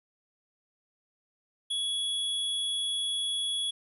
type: tone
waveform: square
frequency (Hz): 3365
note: G#7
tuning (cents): +22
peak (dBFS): -29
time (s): 1.7-3.71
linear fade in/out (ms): 10
effects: resampled to 32000 Hz + 11-bit